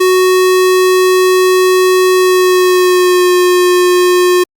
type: tone with pitch glide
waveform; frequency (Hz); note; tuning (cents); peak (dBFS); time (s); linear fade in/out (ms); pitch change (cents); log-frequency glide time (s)
square; 370 to 359.9; F#4 to F#4; 0 to -48; -7; 0-4.44; 10; -48; 2.14-3.34
effects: Opus 48 kbps